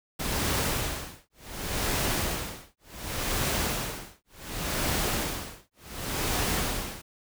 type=noise with tremolo; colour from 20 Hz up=pink; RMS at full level=-27 dBFS; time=0.19-7.02 s; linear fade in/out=10 ms; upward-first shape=sine; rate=0.68 Hz; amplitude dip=100%; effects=none